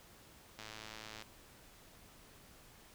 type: click train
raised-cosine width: 0.2 ms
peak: -30 dBFS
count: 70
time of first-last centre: 0.59-1.223 s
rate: 109 Hz
effects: pink hiss -60 dBFS RMS until 2.94 s